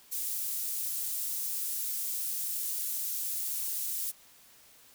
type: high-pass noise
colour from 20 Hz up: pink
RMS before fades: -34 dBFS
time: 0.11-4.12 s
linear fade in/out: 20 ms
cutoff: 11000 Hz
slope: 12 dB/octave
effects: white hiss -58 dBFS RMS until 4.94 s